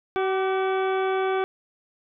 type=harmonic tone with a mistuned harmonic; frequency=380 Hz; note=F#4; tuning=46 cents sharp; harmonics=1 / 2 / 3 / 4 / 5 / 6 / 7 / 8 / 9; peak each=-23 / -28 / -32 / -34 / -46 / -37 / -48 / -50 / -43 dBFS; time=0.16-1.44 s; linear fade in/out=0 ms; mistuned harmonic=3; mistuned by=+44 cents; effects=none